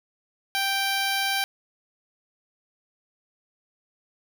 10% pulse tone, 784 Hz, G5, in tune, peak -15 dBFS, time 0.55-1.44 s, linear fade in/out 0 ms, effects none

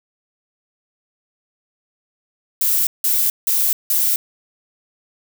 violet noise bursts, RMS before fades -17 dBFS, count 4, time 2.61-4.16 s, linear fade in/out 2 ms, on 260 ms, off 170 ms, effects none

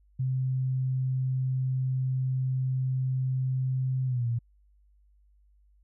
sine tone with pitch glide, 130 to 117.84 Hz, C3 to A#2, -11 to +19 cents, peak -25 dBFS, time 0.19-4.39 s, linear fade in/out 10 ms, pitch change -170 cents, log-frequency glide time 4.06-4.27 s, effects added 50 Hz sine -59 dBFS peak until 5.83 s

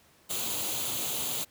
white noise with comb filter, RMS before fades -32 dBFS, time 0.29-1.45 s, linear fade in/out 20 ms, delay 0.28 ms, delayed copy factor +0.6, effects pink hiss -61 dBFS RMS until 1.5 s + high-pass 80 Hz 12 dB/octave

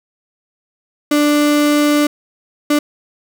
35% pulse tone bursts at uneven times, 294.6 Hz, D4, 6 cents sharp, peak -9 dBFS, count 2, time 1.11-2.07 / 2.7-2.79 s, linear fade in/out 5 ms, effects none

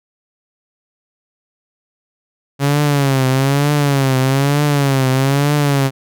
sawtooth tone with vibrato, 138.59 Hz, C#3, in tune, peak -8 dBFS, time 2.59-5.91 s, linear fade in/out 50 ms, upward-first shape triangle, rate 1.1 Hz, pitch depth 120 cents each way, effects none

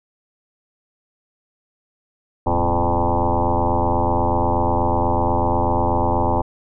sine tone with frequency modulation, 428.8 Hz, A4, 45 cents flat, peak -15 dBFS, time 2.46-6.42 s, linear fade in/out 10 ms, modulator 88.2 Hz, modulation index 6.1, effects none

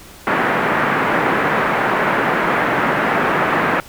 white band-pass noise, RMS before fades -17 dBFS, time 0.27-3.8 s, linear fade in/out 0 ms, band 140 to 1800 Hz, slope 24 dB/octave, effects pink hiss -40 dBFS RMS until 3.88 s

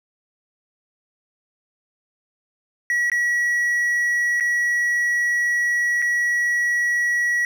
triangle tone with dropouts, 1926 Hz, B6, 44 cents flat, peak -16 dBFS, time 2.9-7.45 s, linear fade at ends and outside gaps 1 ms, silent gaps 3.099-3.117 / 4.4-4.407 / 6.019-6.023 s, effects none

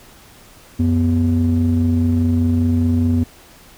triangle ring-modulated tone, 77.78 Hz, D#2, in tune, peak -8 dBFS, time 0.79-3.24 s, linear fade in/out 10 ms, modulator 168 Hz, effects pink hiss -45 dBFS RMS until 3.77 s

